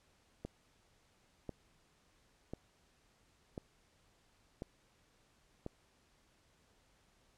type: click train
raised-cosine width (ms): 2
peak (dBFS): -28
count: 6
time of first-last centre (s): 0.45-5.664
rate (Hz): 0.959
effects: pink hiss -71 dBFS RMS until 7.37 s + low-pass 9000 Hz 12 dB/octave